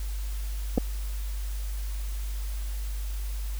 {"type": "clicks", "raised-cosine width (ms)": 2, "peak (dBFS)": -11, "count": 2, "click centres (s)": [0.777, 0.781], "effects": ["added 50 Hz sine -29 dBFS peak until 3.59 s", "white hiss -46 dBFS RMS until 3.59 s"]}